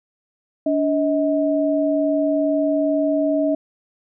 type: tone pair together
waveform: sine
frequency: 288.3 / 634 Hz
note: D4 / D#5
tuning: -32 / +32 cents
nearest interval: octave + major second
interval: 1364 cents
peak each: -19 dBFS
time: 0.66-3.55 s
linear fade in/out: 5 ms
effects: none